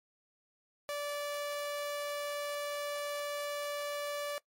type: tone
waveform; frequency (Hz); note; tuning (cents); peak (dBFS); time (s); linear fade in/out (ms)
sawtooth; 581; D5; -19; -31; 0.89-4.38; 0
effects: noise-tail reverb RT60 0.1 s tail -21 dB re dry + MP3 64 kbps